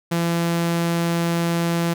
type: tone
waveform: sawtooth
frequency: 169.3 Hz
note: E3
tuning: 46 cents sharp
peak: -15 dBFS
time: 0.11-1.94 s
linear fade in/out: 10 ms
effects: none